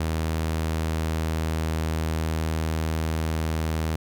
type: tone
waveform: sawtooth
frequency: 79.8 Hz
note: D#2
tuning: 44 cents sharp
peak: -20 dBFS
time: 0-3.96 s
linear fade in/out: 5 ms
effects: none